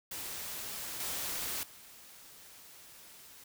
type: noise with level steps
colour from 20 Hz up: white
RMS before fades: -41 / -37 / -54 dBFS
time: 0.11-3.44 s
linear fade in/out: 5 ms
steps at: 1 / 1.63 s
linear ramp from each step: 2 ms
effects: none